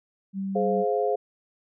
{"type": "tone", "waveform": "sine", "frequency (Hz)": 194.2, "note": "G3", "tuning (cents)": -16, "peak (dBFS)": -27, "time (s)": [0.33, 0.85], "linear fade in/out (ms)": 50}
{"type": "chord", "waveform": "sine", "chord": "F minor", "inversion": "first", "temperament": "just", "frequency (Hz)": [419.1, 523.8, 698.5], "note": ["Ab4", "C5", "F5"], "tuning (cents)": [16, 2, 0], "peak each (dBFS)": [-25, -27, -27], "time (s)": [0.55, 1.16], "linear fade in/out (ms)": 10}
{"effects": []}